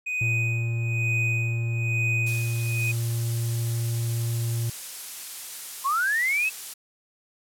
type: tone with tremolo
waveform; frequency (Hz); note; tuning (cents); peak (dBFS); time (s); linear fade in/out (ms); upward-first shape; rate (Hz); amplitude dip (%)
triangle; 2495; D#7; +4; -22; 0.06-2.92; 10; sine; 1.1; 80
type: tone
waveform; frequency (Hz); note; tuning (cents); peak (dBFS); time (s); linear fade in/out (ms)
triangle; 116.54; A#2; 0; -22; 0.21-4.7; 5
type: noise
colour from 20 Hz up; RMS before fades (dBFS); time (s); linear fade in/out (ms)
blue; -34; 2.26-6.74; 10
type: linear sweep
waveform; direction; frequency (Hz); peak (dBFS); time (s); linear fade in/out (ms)
sine; up; 1030 to 2639; -21; 5.84-6.5; 20
effects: low-pass 12000 Hz 12 dB/octave